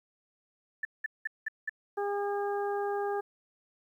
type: tone bursts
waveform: sine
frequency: 1760 Hz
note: A6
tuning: in tune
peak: -29 dBFS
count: 5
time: 0.83-1.695 s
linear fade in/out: 5 ms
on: 21 ms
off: 190 ms
type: harmonic tone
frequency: 405.3 Hz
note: G#4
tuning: 42 cents flat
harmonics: 1 / 2 / 3 / 4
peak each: -31 / -34 / -42 / -43 dBFS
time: 1.97-3.21 s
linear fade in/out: 10 ms
effects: 11-bit